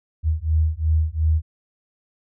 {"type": "beating tone pair", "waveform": "sine", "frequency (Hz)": [77.6, 80.4], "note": ["D#2", "E2"], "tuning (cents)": [-4, -43], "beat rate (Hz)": 2.8, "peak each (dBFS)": -20, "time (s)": [0.23, 1.42], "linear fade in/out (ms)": 50, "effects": []}